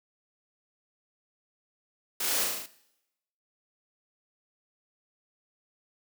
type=noise with echo; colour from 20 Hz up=white; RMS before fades=-31 dBFS; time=2.2-2.44 s; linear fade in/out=5 ms; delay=37 ms; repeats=6; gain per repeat=-2 dB; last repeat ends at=2.662 s; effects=noise-tail reverb RT60 0.9 s tail -19 dB re dry + high-pass 200 Hz 12 dB/octave